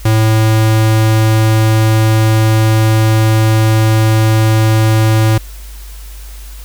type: tone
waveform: square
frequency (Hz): 110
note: A2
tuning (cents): 0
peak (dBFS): -8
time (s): 0.05-5.38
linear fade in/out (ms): 5
effects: added 50 Hz sine -27 dBFS peak until 6.64 s + white hiss -38 dBFS RMS until 6.64 s